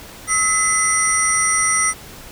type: tone cluster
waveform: sine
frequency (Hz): 1285 / 2025 / 5800 / 8640 / 9310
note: E6 / B6 / F#8 / C#9 / D9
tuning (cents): -45 / +43 / -35 / -45 / -16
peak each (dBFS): -21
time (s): 0.27-1.94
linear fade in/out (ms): 50
effects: pink hiss -38 dBFS RMS until 2.31 s